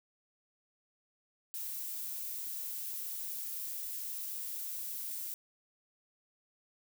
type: noise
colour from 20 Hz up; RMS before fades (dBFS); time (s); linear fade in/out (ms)
violet; -40; 1.54-5.34; 0
effects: none